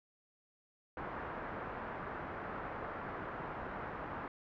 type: low-pass noise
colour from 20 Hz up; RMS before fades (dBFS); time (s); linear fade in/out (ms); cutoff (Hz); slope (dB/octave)
white; -43; 0.97-4.28; 2; 1500; 24
effects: none